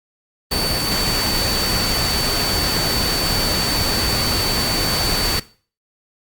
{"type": "tone in noise", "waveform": "sine", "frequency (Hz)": 4535, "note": "C#8", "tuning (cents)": 39, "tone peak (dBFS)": -21, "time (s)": [0.51, 5.4], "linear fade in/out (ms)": 10, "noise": "pink", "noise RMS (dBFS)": -21, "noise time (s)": [0.51, 5.4], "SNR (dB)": -3, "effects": ["noise-tail reverb RT60 0.4 s tail -18 dB re dry", "Opus 32 kbps"]}